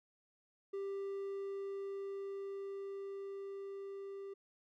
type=tone with level ramp; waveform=triangle; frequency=394.2 Hz; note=G4; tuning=10 cents sharp; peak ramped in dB=-36 to -42 dBFS; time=0.73-4.34 s; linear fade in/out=10 ms; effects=none